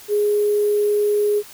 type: tone with sample-and-hold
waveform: sine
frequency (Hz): 415.3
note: G#4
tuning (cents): 0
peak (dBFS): -15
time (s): 0.08-1.43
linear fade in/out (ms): 50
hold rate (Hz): 11025
effects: white hiss -42 dBFS RMS until 1.53 s